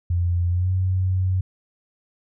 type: tone with pitch glide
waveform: sine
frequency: 87.31 to 93.04 Hz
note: F2 to F#2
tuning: 0 to +10 cents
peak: -18 dBFS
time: 0.1-1.41 s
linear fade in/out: 5 ms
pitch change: +110 cents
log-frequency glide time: 0.49-0.71 s
effects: none